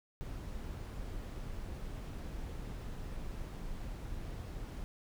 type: noise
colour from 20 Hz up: brown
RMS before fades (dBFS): -42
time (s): 0.21-4.84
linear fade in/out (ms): 0
effects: none